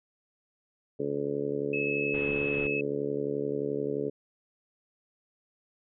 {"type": "harmonic tone", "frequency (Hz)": 71.5, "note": "D2", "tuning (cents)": -46, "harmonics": [2, 3, 4, 5, 6, 7, 8], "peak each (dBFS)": [-40, -42, -35, -38, -31, -38, -42], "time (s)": [0.99, 4.1], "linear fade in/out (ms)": 10}
{"type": "tone", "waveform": "sine", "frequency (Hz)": 2589, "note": "E7", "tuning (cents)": -32, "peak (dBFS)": -30, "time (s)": [1.73, 2.81], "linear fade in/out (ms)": 5}
{"type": "low-pass noise", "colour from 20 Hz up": "pink", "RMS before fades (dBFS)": -43, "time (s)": [2.14, 2.67], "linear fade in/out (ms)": 2, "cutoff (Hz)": 3400, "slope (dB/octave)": 96}
{"effects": []}